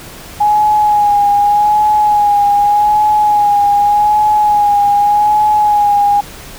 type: tone with vibrato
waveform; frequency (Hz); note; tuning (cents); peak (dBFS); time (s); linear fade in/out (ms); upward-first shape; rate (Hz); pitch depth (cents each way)
sine; 830.6; G#5; 0; -7; 0.4-6.21; 10; sine; 0.84; 32
effects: pink hiss -32 dBFS RMS until 6.58 s